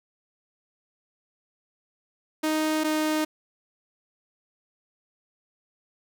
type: tone pair in turn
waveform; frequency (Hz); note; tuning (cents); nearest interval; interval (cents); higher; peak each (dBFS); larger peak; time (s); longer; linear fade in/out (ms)
sawtooth; 311.1 / 309.3; D#4 / D#4; 0 / -10; unison; 10; first; -19; neither; 2.43-2.84 / 2.84-3.25; neither; 10
effects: none